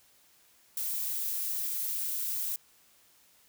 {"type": "noise", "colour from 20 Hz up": "violet", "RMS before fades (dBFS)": -33, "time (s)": [0.77, 2.56], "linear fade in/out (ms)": 2, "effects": ["white hiss -63 dBFS RMS until 3.48 s"]}